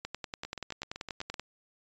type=two click trains; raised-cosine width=0.2 ms; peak=-19 / -22 dBFS; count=15 / 8; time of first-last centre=0.05-1.396 / 0.45-1.342 s; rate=10.4 / 7.85 Hz; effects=resampled to 16000 Hz